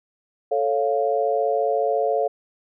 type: chord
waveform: sine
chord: A augmented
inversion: none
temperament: equal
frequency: 440 / 554.4 / 698.5 Hz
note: A4 / C#5 / E#5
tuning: 0 / 0 / 0 cents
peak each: -23 dBFS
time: 0.51-2.28 s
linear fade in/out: 10 ms
effects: none